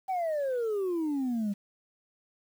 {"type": "exponential sweep", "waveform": "sine", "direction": "down", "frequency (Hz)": [778, 196], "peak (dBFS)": -25, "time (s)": [0.08, 1.54], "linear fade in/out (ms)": 20, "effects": ["tanh soft clip ceiling -26 dBFS", "9-bit"]}